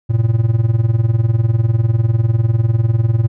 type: tone with tremolo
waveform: triangle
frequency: 113.4 Hz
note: A#2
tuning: 47 cents flat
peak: -6 dBFS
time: 0.09-3.28 s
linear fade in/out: 20 ms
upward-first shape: sine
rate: 20 Hz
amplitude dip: 80%
effects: none